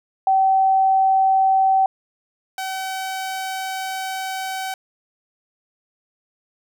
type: tone pair in turn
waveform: sine / sawtooth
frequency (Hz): 768 / 761.4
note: G5 / F#5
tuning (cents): -36 / +49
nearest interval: unison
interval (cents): 15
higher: first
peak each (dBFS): -13 / -21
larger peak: first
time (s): 0.27-1.86 / 2.58-4.74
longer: second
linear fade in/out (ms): 2
effects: none